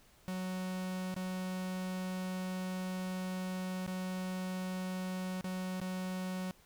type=tone with dropouts; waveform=45% pulse; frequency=185 Hz; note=F#3; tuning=in tune; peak=-36 dBFS; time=0.28-6.51 s; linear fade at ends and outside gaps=0 ms; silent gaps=1.142-1.164 / 3.864-3.877 / 5.41-5.443 / 5.801-5.815 s; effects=pink hiss -64 dBFS RMS until 6.65 s